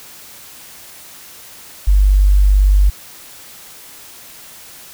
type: tone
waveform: sine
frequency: 49 Hz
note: G1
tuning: in tune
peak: -7 dBFS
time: 1.87-2.9 s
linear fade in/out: 10 ms
effects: white hiss -38 dBFS RMS until 4.93 s